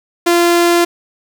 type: tone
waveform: sawtooth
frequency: 344.7 Hz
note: F4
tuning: 23 cents flat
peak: -5 dBFS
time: 0.26-0.85 s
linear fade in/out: 10 ms
effects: 7-bit